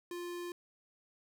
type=tone; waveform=square; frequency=350 Hz; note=F4; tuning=4 cents sharp; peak=-40 dBFS; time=0.11-0.52 s; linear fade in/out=2 ms; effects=none